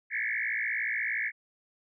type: tone with frequency modulation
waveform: sine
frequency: 1960 Hz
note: B6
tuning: 14 cents flat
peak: -28 dBFS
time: 0.1-1.32 s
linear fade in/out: 50 ms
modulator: 56.9 Hz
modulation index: 5.2
effects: none